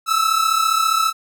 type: tone pair together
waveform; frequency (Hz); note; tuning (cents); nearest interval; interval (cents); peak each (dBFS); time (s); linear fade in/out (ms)
45% pulse; 1295 / 1329.9; E6 / E6; -31 / +15; unison; 46; -18; 0.06-1.13; 50
effects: none